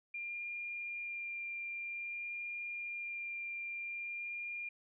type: tone with vibrato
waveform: sine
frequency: 2396 Hz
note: D7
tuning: 34 cents sharp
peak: -39 dBFS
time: 0.14-4.69 s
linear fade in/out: 5 ms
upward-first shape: sine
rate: 0.51 Hz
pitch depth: 9 cents each way
effects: none